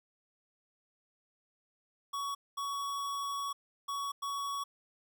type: tone bursts at uneven times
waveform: square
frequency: 1122 Hz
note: C#6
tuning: 21 cents sharp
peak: -35 dBFS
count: 4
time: 2.13-2.35 / 2.57-3.53 / 3.88-4.12 / 4.22-4.64 s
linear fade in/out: 10 ms
effects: none